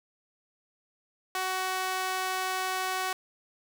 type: tone with high-pass filter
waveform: sawtooth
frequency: 374 Hz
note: F#4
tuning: 19 cents sharp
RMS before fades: -31 dBFS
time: 1.35-3.13 s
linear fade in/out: 2 ms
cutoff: 850 Hz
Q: 1.1
effects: none